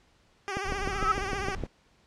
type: tone with vibrato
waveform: 10% pulse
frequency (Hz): 392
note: G4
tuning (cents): 0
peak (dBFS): -23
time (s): 0.48-1.55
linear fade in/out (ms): 0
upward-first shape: triangle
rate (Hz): 15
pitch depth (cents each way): 93
type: click train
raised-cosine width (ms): 2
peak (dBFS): -18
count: 8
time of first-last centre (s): 0.57-1.637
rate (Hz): 6.56
type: noise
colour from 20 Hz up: brown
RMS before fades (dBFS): -37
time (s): 0.64-1.67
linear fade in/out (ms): 10
type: tone with exponential growth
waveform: sine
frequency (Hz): 1297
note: E6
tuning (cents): -28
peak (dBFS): -18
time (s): 0.85-1.12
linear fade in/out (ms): 5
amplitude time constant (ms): 58
effects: pink hiss -64 dBFS RMS until 2.06 s + low-pass 6000 Hz 12 dB/octave